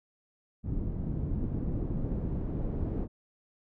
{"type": "noise with low-pass filter sweep", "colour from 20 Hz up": "pink", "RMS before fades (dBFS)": -32, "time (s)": [0.63, 3.08], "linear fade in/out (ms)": 50, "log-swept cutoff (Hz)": [220, 340], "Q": 0.86, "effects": []}